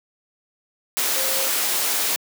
sine tone in noise, 532 Hz, C5, 29 cents sharp, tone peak -30 dBFS, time 1.16-1.48 s, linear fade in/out 0 ms, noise white, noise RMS -22 dBFS, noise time 0.97-2.16 s, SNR -11 dB, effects high-pass 300 Hz 12 dB/octave

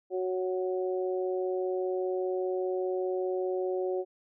harmonic tone, 185 Hz, F#3, in tune, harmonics 2 / 3 / 4, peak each -29 / -35 / -40 dBFS, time 0.1-4.05 s, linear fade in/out 50 ms, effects none

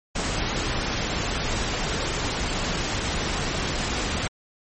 pink noise, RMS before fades -26 dBFS, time 0.15-4.28 s, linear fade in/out 10 ms, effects MP3 32 kbps

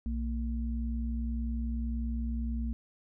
sine tone pair together, 60.88 / 230.1 Hz, B1 / A#3, -24 / -22 cents, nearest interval octave + major seventh, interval 2302 cents, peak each -31 / -36 dBFS, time 0.06-2.73 s, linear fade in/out 0 ms, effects none

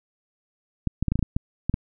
clicks, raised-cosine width 5 ms, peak -10 dBFS, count 10, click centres 0.873 / 1.026 / 1.083 / 1.12 / 1.156 / 1.192 / 1.227 / 1.365 / 1.696 / 1.741 s, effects none

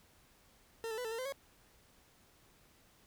40% pulse tone with pitch steps, 454.7 / 439.9 / 496.3 / 443.9 / 456.9 / 514 / 551 Hz, A#4 / A4 / B4 / A4 / A#4 / C5 / C#5, -43 / 0 / +8 / +15 / -35 / -31 / -11 cents, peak -37 dBFS, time 0.84-1.323 s, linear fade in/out 0 ms, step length 69 ms, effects pink hiss -66 dBFS RMS until 3.06 s

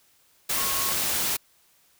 sine tone in noise, 1092 Hz, C#6, 26 cents flat, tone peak -33 dBFS, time 0.57-0.93 s, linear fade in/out 10 ms, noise white, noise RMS -26 dBFS, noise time 0.49-1.37 s, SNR -10 dB, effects white hiss -62 dBFS RMS until 1.99 s

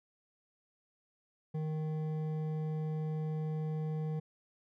sine tone with hard clipping, 155.56 Hz, D#3, in tune, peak -35 dBFS, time 1.54-4.2 s, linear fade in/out 10 ms, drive 9 dB, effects none

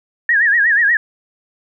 sine tone with vibrato, 1760 Hz, A6, in tune, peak -10 dBFS, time 0.29-0.97 s, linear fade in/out 2 ms, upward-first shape sine, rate 8.3 Hz, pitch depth 150 cents each way, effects none

